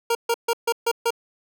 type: tone bursts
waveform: 25% pulse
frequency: 466.2 Hz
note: A#4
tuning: in tune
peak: -15 dBFS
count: 6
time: 0.1-1.106 s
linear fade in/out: 5 ms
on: 51 ms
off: 140 ms
effects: none